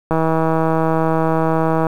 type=click train; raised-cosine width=1 ms; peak=-4 dBFS; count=284; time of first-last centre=0.11-1.868 s; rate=161 Hz; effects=7-bit